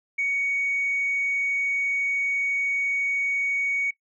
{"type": "tone", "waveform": "sine", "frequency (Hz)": 2237, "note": "C#7", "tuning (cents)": 15, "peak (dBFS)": -21, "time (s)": [0.18, 3.91], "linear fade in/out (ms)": 10, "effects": ["noise-tail reverb RT60 0.1 s tail -18 dB re dry", "tanh soft clip ceiling -18 dBFS"]}